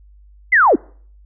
sine linear sweep, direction down, 2123 to 221.5 Hz, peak -8 dBFS, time 0.52-0.76 s, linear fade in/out 10 ms, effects noise-tail reverb RT60 0.5 s tail -26 dB re dry + added 50 Hz sine -43 dBFS peak until 1.25 s

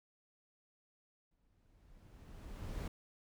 brown noise with exponential growth, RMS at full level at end -38 dBFS, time 1.31-2.88 s, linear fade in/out 5 ms, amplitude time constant 340 ms, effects none

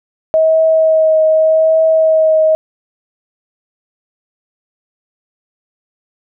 sine tone with vibrato, 636 Hz, D#5, 38 cents sharp, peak -7 dBFS, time 0.34-2.55 s, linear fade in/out 0 ms, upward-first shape triangle, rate 0.84 Hz, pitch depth 18 cents each way, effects none

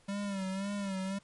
square tone with vibrato, 196 Hz, G3, in tune, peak -34 dBFS, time 0.08-1.19 s, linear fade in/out 10 ms, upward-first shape sine, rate 1.9 Hz, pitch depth 66 cents each way, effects pink hiss -65 dBFS RMS until 1.23 s + MP3 48 kbps

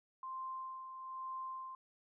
sine tone with tremolo, 1046.5 Hz, C6, in tune, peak -40 dBFS, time 0.23-1.75 s, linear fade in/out 2 ms, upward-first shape sine, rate 1.1 Hz, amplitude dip 50%, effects none

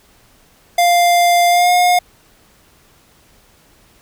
square tone with pitch glide, 698.5 to 715.2 Hz, F5 to F5, 0 to +41 cents, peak -10 dBFS, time 0.78-1.99 s, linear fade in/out 5 ms, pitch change +41 cents, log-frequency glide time 1.48-1.71 s, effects pink hiss -51 dBFS RMS until 4.01 s

